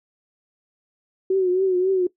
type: tone with vibrato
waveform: sine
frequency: 372.1 Hz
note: F#4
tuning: 10 cents sharp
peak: -16 dBFS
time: 1.3-2.07 s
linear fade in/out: 5 ms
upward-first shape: triangle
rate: 3.7 Hz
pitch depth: 75 cents each way
effects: noise-tail reverb RT60 0.1 s tail -18 dB re dry